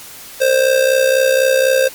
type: tone with amplitude modulation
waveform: square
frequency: 527 Hz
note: C5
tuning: 12 cents sharp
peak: -8 dBFS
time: 0.4-1.89 s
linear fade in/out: 20 ms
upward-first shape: sine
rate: 64 Hz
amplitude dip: 65%
effects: white hiss -35 dBFS RMS until 1.94 s + MP3 96 kbps